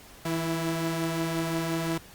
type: tone pair together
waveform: sawtooth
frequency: 162.8 / 331.3 Hz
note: E3 / E4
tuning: -21 / +9 cents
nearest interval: octave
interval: 1230 cents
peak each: -26 dBFS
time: 0.25-1.98 s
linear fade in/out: 5 ms
effects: pink hiss -50 dBFS RMS until 2.14 s + Opus 48 kbps